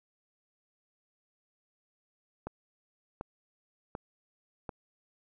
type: click train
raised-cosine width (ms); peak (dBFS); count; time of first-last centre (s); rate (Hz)
1; -23; 4; 2.47-4.692; 1.35
effects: none